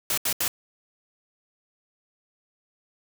white noise bursts, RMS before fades -25 dBFS, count 3, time 0.1-0.48 s, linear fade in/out 2 ms, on 76 ms, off 76 ms, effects none

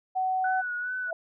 sine tone, 750 Hz, F#5, 23 cents sharp, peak -24 dBFS, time 0.15-0.62 s, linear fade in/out 20 ms
sine tone with vibrato, 1480 Hz, F#6, in tune, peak -29 dBFS, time 0.44-1.11 s, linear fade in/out 5 ms, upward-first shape sine, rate 2.4 Hz, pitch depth 34 cents each way
sine tone with exponential growth, 663 Hz, E5, 10 cents sharp, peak -26 dBFS, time 1.05-1.13 s, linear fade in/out 2 ms, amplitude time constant 16 ms
effects none

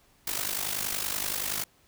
white noise with amplitude modulation, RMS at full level -28 dBFS, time 0.27-1.64 s, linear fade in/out 5 ms, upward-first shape sine, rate 50.6 Hz, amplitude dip 75%, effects pink hiss -63 dBFS RMS until 1.87 s

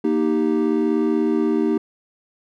triangle chord, Eb major, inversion second, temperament equal with one note detuned, 234.7 / 311.1 / 392 Hz, Bb3 / Eb4 / G4, +12 / 0 / 0 cents, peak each -20 / -18 / -20 dBFS, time 0.04-1.78 s, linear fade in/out 5 ms, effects none

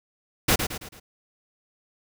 pink noise with echo, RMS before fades -19 dBFS, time 0.48-0.56 s, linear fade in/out 10 ms, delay 110 ms, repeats 4, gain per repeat -7 dB, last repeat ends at 1 s, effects none

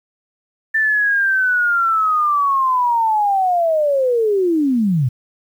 sine linear sweep, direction down, 1783 to 115.7 Hz, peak -13 dBFS, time 0.74-5.09 s, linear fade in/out 10 ms, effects 8-bit

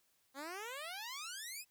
10% pulse exponential sweep, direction up, 261.6 to 2637 Hz, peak -35 dBFS, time 0.34-1.65 s, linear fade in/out 50 ms, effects white hiss -75 dBFS RMS until 1.7 s

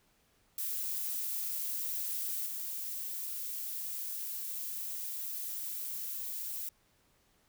violet noise with level steps, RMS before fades -36 / -39 dBFS, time 0.58-6.69 s, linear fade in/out 2 ms, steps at 2.46 s, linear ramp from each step 2 ms, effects pink hiss -70 dBFS RMS until 7.48 s

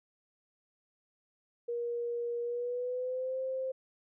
sine tone with pitch glide, 474.7 to 523.7 Hz, A#4 to C5, +31 to +1 cents, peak -32 dBFS, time 1.68-3.72 s, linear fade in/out 10 ms, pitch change +170 cents, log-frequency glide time 2.42-3.4 s, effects none

